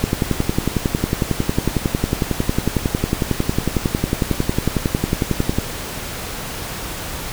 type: click train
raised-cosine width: 3 ms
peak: -3 dBFS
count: 62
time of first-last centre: 0.04-5.585 s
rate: 11 Hz
effects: pink hiss -28 dBFS RMS until 7.32 s